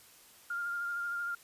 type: tone with vibrato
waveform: sine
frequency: 1402 Hz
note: F6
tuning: 6 cents sharp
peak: -33 dBFS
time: 0.5-1.35 s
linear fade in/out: 5 ms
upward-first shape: sine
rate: 13 Hz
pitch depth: 18 cents each way
effects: white hiss -58 dBFS RMS until 1.43 s + resampled to 32000 Hz